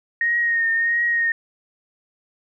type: tone with vibrato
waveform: sine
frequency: 1858 Hz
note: A#6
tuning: 6 cents flat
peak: -17 dBFS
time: 0.21-1.32 s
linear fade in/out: 2 ms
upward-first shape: triangle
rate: 1.5 Hz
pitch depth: 37 cents each way
effects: none